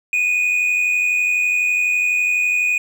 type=tone pair together; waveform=triangle; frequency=2466 / 2558 Hz; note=D#7 / D#7; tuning=-16 / +47 cents; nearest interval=minor second; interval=63 cents; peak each=-14 / -24 dBFS; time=0.13-2.78 s; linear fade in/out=2 ms; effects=none